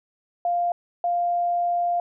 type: tone pair in turn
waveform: sine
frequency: 698.5 / 698.5 Hz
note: F5 / F5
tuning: 0 / 0 cents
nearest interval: unison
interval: 0 cents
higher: neither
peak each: -20 / -20 dBFS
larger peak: neither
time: 0.45-0.72 / 1.04-2 s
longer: second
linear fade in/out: 2 ms
effects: none